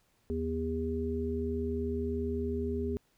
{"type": "harmonic tone", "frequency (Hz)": 80.8, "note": "E2", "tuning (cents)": -34, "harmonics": [1, 3, 5], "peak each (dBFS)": [-35, -35, -34], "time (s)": [0.3, 2.97], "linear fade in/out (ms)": 0, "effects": ["pink hiss -71 dBFS RMS until 3.17 s"]}